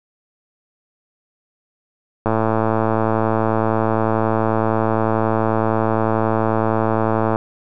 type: click train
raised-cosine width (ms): 1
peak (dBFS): -4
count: 567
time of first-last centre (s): 2.26-7.359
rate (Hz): 111
effects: none